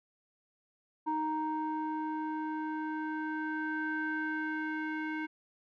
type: tone with low-pass filter sweep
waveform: square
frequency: 311.1 Hz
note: D#4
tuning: in tune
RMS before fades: -35 dBFS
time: 1.06-5.27 s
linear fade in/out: 20 ms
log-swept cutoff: 980 to 1900 Hz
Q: 5.9
effects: none